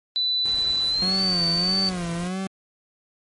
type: tone with pitch glide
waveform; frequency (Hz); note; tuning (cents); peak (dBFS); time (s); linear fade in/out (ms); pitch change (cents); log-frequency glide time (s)
sine; 3985 to 4551; B7 to C#8; +15 to +45; -20; 0.16-1.89; 0; +230; 0.88-1.23
type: noise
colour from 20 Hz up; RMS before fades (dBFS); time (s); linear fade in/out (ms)
pink; -39; 0.45-2.28; 5
type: tone with vibrato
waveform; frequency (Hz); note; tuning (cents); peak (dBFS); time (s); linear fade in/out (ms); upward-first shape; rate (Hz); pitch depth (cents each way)
40% pulse; 180; F#3; -47; -25; 1.02-2.47; 2; sine; 1.6; 110
effects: MP3 48 kbps